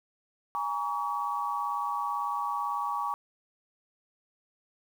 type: tone cluster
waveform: sine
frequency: 824 / 942 / 1134 Hz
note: G#5 / A#5 / C#6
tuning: -14 / +18 / +39 cents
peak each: -35 / -34 / -31 dBFS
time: 0.55-3.14 s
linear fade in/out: 0 ms
effects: 9-bit